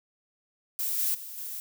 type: noise with level steps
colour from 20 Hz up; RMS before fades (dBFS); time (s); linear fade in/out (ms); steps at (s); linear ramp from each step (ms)
violet; -30 / -27 / -41 / -37; 0.79-1.6; 0; 0.98 / 1.14 / 1.37; 10
effects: none